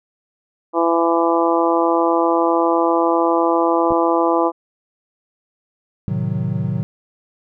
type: harmonic tone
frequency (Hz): 167.7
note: E3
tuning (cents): +30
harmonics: 2 / 3 / 4 / 5 / 6 / 7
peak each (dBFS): -18 / -20 / -21 / -22 / -21 / -24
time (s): 0.73-4.52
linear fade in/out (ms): 50
type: clicks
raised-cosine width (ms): 2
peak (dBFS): -15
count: 2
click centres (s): 3.907 / 3.921
type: chord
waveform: triangle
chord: A diminished seventh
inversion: none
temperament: equal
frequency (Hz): 110 / 130.81 / 155.56 / 185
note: A2 / C3 / Eb3 / Gb3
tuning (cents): 0 / 0 / 0 / 0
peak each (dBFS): -22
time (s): 6.08-6.83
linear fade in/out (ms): 0
effects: none